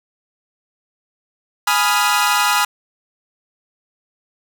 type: chord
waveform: sawtooth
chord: F half-diminished seventh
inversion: first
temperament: equal with one note detuned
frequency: 833.5 / 987.8 / 1244.5 / 1396.9 Hz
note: Ab5 / Cb6 / Eb6 / F6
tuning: +6 / 0 / 0 / 0 cents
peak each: -16 dBFS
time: 1.67-2.65 s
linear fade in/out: 5 ms
effects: 7-bit